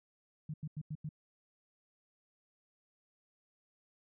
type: tone bursts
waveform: sine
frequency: 152.7 Hz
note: D#3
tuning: 32 cents flat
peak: -37 dBFS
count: 5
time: 0.49-1.091 s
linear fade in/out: 5 ms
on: 49 ms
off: 89 ms
effects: none